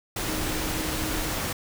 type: tone in noise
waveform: sine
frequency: 312 Hz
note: D#4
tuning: 5 cents sharp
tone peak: -34 dBFS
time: 0.28-1.34 s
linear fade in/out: 5 ms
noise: pink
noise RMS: -29 dBFS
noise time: 0.16-1.53 s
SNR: -8 dB
effects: none